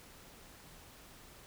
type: silence
effects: pink hiss -56 dBFS RMS until 1.46 s